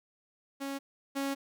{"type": "tone pair in turn", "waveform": "sawtooth", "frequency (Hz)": [275.6, 275.6], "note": ["C#4", "C#4"], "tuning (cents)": [-10, -10], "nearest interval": "unison", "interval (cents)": 0, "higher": "neither", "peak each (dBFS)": [-31, -27], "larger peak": "second", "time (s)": [[0.6, 0.79], [1.15, 1.35]], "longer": "second", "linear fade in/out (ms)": 20, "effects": []}